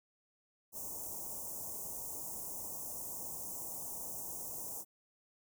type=band-stop noise; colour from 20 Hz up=white; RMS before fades=-43 dBFS; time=0.72-4.85 s; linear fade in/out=50 ms; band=1000 to 6100 Hz; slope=48 dB/octave; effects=none